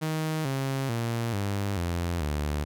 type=tone with pitch steps; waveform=sawtooth; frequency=157.1 / 135.19 / 116.34 / 100.12 / 86.16 / 74.14 Hz; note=D#3 / C#3 / A#2 / G2 / F2 / D2; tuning=+17 / -43 / -3 / +37 / -23 / +17 cents; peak=-23 dBFS; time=0.01-2.65 s; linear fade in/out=20 ms; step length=440 ms; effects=none